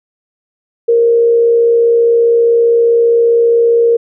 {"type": "tone with frequency modulation", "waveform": "sine", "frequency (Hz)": 466.2, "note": "A#4", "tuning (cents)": 0, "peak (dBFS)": -6, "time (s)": [0.88, 3.97], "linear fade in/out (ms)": 10, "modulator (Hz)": 64.8, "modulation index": 0.25, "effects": []}